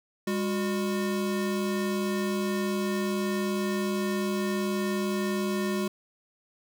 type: tone pair together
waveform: square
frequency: 202.4 / 363.8 Hz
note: G#3 / F#4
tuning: -44 / -29 cents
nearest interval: minor seventh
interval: 1015 cents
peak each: -29 / -31 dBFS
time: 0.27-5.88 s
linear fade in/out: 5 ms
effects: none